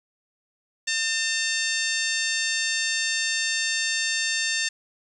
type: harmonic tone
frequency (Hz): 900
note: A5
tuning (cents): +39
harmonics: 2 / 3 / 4 / 5 / 6 / 7 / 8 / 9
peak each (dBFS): -28 / -30 / -31 / -32 / -33 / -33 / -34 / -35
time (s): 0.87-4.69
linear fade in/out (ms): 10
effects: 9-bit